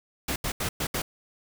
pink noise bursts at uneven times, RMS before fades -29 dBFS, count 5, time 0.28-0.36 / 0.44-0.52 / 0.6-0.69 / 0.8-0.87 / 0.94-1.02 s, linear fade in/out 5 ms, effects none

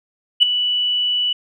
sine tone with ADSR envelope, 2960 Hz, F#7, in tune, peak -4 dBFS, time 0.4-1.33 s, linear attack 29 ms, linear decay 4 ms, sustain -12 dB, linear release 6 ms, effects tanh soft clip ceiling 0 dBFS

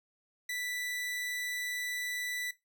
sawtooth tone, 1975.5 Hz, B6, in tune, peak -31 dBFS, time 0.49-2.51 s, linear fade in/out 5 ms, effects noise-tail reverb RT60 0.2 s tail -17 dB re dry

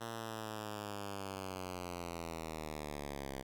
5% pulse linear sweep, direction down, 115.7 to 66.4 Hz, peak -30 dBFS, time 0-3.43 s, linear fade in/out 20 ms, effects none

